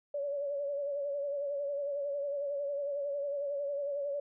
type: tone with vibrato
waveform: sine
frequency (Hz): 568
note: C#5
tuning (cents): +42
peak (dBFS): -32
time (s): 0.14-4.2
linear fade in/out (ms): 5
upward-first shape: sine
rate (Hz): 11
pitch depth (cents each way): 45
effects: none